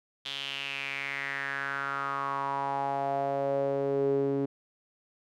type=tone with band-pass filter sweep; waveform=sawtooth; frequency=138.59 Hz; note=C#3; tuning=in tune; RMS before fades=-31 dBFS; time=0.25-4.46 s; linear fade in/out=10 ms; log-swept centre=3400 to 340 Hz; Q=5.3; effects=none